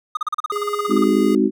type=tone bursts; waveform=triangle; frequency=1231 Hz; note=D#6; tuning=19 cents flat; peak=-16 dBFS; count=16; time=0.15-1.041 s; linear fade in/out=5 ms; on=21 ms; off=37 ms
type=tone; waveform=square; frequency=412.8 Hz; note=G#4; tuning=10 cents flat; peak=-24 dBFS; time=0.52-1.35 s; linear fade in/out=2 ms
type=chord; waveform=sine; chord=Ab dominant seventh; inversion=none; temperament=just; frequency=207.7 / 259.6 / 311.5 / 373.8 Hz; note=Ab3 / C4 / Eb4 / Gb4; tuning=0 / -13 / +2 / +18 cents; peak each=-19 dBFS; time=0.88-1.51 s; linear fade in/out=50 ms
effects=none